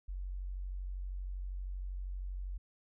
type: tone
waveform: sine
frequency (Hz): 46.34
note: F#1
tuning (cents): +3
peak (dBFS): -37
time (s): 0.08-2.58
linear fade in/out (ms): 10
effects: none